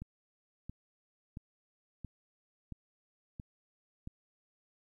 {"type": "click train", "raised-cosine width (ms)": 5, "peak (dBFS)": -30, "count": 7, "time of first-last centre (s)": [0.02, 4.074], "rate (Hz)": 1.48, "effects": ["12-bit"]}